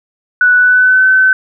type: tone with pitch glide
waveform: sine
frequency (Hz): 1480 to 1524.2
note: F#6 to G6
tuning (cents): 0 to -49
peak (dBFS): -5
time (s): 0.41-1.33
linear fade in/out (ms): 2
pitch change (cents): +51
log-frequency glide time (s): 0.56-1.06
effects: none